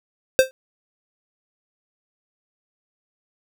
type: tone with exponential decay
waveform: square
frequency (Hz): 523.3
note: C5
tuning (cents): 0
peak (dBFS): -7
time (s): 0.39-0.51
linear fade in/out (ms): 0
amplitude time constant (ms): 24
effects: none